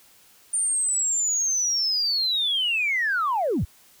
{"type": "linear sweep", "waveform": "sine", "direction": "down", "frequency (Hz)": [9110, 43.13], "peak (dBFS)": -20, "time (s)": [0.53, 3.65], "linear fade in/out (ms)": 10, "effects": ["tanh soft clip ceiling -16 dBFS", "white hiss -55 dBFS RMS until 4 s"]}